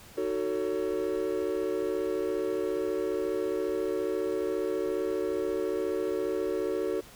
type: chord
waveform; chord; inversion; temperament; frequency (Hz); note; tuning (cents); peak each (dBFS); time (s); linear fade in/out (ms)
triangle; D# half-diminished seventh; none; just; 311.1 / 373.4 / 448 / 560; D#4 / F#4 / A4 / C#5; 0 / +16 / +31 / +18; -34 / -29 / -30 / -34; 0.17-7.01; 10
effects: pink hiss -51 dBFS RMS until 7.15 s